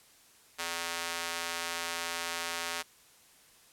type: tone with high-pass filter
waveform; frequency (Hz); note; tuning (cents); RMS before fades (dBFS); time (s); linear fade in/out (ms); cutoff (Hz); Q
square; 84.6; E2; +45; -36; 0.58-2.83; 20; 1100; 0.51
effects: white hiss -60 dBFS RMS until 3.72 s + low-pass 12000 Hz 12 dB/octave